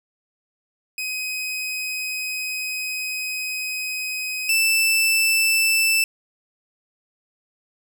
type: tone pair in turn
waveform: sawtooth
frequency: 2518 / 2648 Hz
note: D#7 / E7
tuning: +20 / +7 cents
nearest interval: minor second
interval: 87 cents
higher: second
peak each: -22 / -13 dBFS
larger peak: second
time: 0.98-4.49 / 4.49-6.04 s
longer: first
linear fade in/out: 2 ms
effects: none